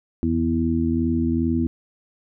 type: harmonic tone with a mistuned harmonic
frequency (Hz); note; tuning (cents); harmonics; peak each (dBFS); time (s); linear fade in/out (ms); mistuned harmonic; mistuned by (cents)
82.41; E2; 0; 1 / 2 / 3 / 4; -25 / -29 / -21 / -25; 0.23-1.67; 0; 1; +34
effects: none